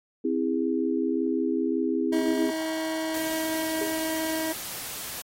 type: chord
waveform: sine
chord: C augmented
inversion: none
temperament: just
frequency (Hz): 261.6 / 327 / 408.8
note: C4 / E4 / G#4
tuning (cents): 0 / -14 / -27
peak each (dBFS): -27 / -27 / -29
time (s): 0.24-2.51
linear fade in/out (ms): 10
type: tone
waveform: 25% pulse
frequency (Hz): 319.3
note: D#4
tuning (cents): +45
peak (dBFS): -24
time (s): 2.12-4.53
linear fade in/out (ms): 10
type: noise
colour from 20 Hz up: white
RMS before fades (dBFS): -36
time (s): 3.14-5.22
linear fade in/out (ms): 5
type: tone with exponential decay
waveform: sine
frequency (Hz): 408.3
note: G#4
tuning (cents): -29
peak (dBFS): -25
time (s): 3.81-3.99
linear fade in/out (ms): 2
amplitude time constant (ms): 38
effects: AAC 48 kbps